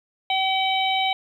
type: harmonic tone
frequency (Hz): 764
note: G5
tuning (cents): -45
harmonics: 1 / 3 / 4 / 5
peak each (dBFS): -22 / -26 / -27 / -28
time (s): 0.3-1.13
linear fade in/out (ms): 2
effects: 9-bit